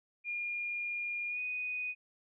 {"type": "tone with pitch glide", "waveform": "sine", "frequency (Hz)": [2418, 2486], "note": ["D7", "D#7"], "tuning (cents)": [50, -2], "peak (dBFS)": -34, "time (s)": [0.24, 1.95], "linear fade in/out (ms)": 50, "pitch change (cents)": 48, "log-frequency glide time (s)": [1.28, 1.41], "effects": []}